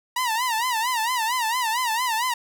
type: tone with vibrato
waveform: sawtooth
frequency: 947 Hz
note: A#5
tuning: 27 cents sharp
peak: -18 dBFS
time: 0.16-2.34 s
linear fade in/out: 5 ms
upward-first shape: sine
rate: 4.4 Hz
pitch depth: 140 cents each way
effects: none

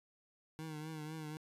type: tone with vibrato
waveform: 25% pulse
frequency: 155.56 Hz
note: D#3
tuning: in tune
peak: -39 dBFS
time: 0.59-1.37 s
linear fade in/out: 0 ms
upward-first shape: triangle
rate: 4 Hz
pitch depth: 60 cents each way
effects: resampled to 32000 Hz

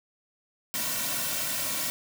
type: noise with comb filter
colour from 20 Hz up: white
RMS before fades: -30 dBFS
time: 0.74-1.9 s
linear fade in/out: 0 ms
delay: 2.4 ms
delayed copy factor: -0.8
effects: none

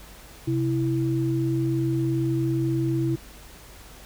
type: tone pair together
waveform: sine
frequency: 130.8 / 329.6 Hz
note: C3 / E4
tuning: 0 / 0 cents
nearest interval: octave + major third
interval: 1600 cents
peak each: -24 dBFS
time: 0.47-3.16 s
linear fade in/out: 10 ms
effects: added 50 Hz sine -48 dBFS peak until 4.05 s + pink hiss -47 dBFS RMS until 4.05 s

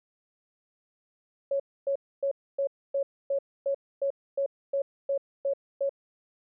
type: tone bursts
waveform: sine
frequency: 554 Hz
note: C#5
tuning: 1 cent flat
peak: -24 dBFS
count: 13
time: 1.51-5.894 s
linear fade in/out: 5 ms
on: 88 ms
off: 270 ms
effects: none

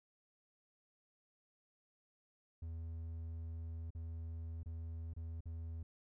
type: tone with dropouts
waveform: triangle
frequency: 82 Hz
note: E2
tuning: 9 cents flat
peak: -40 dBFS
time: 2.62-5.83 s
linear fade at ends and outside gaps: 5 ms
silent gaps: 3.905-3.949 / 4.632-4.659 / 5.136-5.164 / 5.407-5.456 s
effects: none

